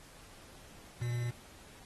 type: tone with quantisation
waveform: triangle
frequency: 120 Hz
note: B2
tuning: 49 cents flat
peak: -30 dBFS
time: 1.01-1.31 s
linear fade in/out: 10 ms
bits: 8
effects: pink hiss -56 dBFS RMS until 1.85 s + AAC 32 kbps